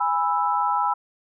sine chord, E major, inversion first, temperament just, 824.1 / 988.9 / 1318.5 Hz, G#5 / B5 / E6, -14 / +2 / 0 cents, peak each -24 / -23 / -25 dBFS, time 0-0.94 s, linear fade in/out 10 ms, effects none

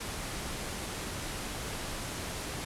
pink low-pass noise, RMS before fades -38 dBFS, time 0-2.65 s, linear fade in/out 10 ms, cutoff 12000 Hz, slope 48 dB/octave, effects none

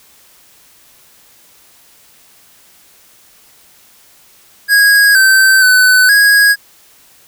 square tone with pitch steps, 1648 / 1547 / 1506 / 1652 Hz, G#6 / G6 / F#6 / G#6, -14 / -23 / +30 / -10 cents, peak -6 dBFS, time 4.68-6.56 s, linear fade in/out 50 ms, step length 470 ms, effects white hiss -46 dBFS RMS until 7.27 s

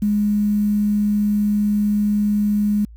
sine tone with quantisation, 207.7 Hz, G#3, in tune, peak -15 dBFS, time 0.02-2.85 s, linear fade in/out 5 ms, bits 7, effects added 56 Hz sine -38 dBFS peak until 2.96 s

